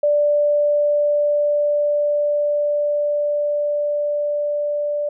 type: tone with level ramp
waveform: sine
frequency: 587.3 Hz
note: D5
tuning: in tune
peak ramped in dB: -13 to -19 dBFS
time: 0.03-5.09 s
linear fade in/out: 5 ms
effects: none